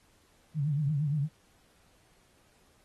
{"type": "tone with vibrato", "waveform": "sine", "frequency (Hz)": 146.83, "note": "D3", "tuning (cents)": 0, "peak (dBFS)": -26, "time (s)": [0.54, 1.29], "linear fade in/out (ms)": 50, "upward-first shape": "triangle", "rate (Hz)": 8.6, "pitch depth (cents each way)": 140, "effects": ["pink hiss -66 dBFS RMS until 2.84 s", "AAC 32 kbps"]}